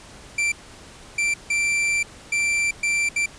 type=tone bursts at uneven times; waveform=45% pulse; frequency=2349 Hz; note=D7; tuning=in tune; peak=-19 dBFS; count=6; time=0.38-0.52 / 1.18-1.34 / 1.5-2.03 / 2.32-2.71 / 2.83-3.09 / 3.16-3.26 s; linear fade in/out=5 ms; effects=pink hiss -44 dBFS RMS until 3.38 s + resampled to 22050 Hz